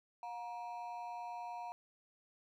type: ring-modulated tone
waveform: triangle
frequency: 830.6 Hz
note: G#5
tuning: in tune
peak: -37 dBFS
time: 0.23-1.72 s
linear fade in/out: 0 ms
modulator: 115 Hz
effects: none